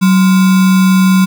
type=tone with sample-and-hold; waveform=sine; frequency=187.8 Hz; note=F#3; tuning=26 cents sharp; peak=-5 dBFS; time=0.01-1.26 s; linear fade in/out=20 ms; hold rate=1225 Hz; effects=none